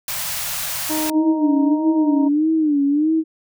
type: band-stop noise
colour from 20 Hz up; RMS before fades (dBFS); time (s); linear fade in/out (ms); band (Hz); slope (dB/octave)
white; -25; 0.08-1.1; 2; 180 to 550; 48
type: harmonic tone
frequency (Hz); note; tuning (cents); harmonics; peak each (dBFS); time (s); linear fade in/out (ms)
311.1; D#4; 0; 1 / 2 / 3; -21 / -29 / -29; 0.89-2.29; 20
type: tone with vibrato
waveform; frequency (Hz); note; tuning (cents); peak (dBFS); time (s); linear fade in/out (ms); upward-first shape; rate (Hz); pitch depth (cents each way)
sine; 300; D4; +37; -14; 1.12-3.24; 50; sine; 1.6; 120
effects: none